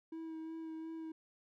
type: tone with vibrato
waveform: triangle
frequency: 322.3 Hz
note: E4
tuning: 39 cents flat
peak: -40 dBFS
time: 0.12-1.12 s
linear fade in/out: 5 ms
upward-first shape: sine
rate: 2.8 Hz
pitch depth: 17 cents each way
effects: none